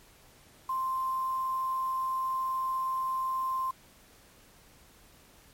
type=tone with quantisation; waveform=sine; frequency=1046.5 Hz; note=C6; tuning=in tune; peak=-28 dBFS; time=0.69-3.71 s; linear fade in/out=5 ms; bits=8; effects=pink hiss -58 dBFS RMS until 5.53 s + MP3 64 kbps